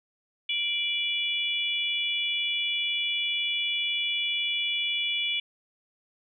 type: tone cluster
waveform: sine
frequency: 2348 / 2934 / 3416 Hz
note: D7 / F#7 / G#7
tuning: -1 / -15 / +48 cents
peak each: -30 dBFS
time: 0.49-5.4 s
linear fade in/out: 5 ms
effects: none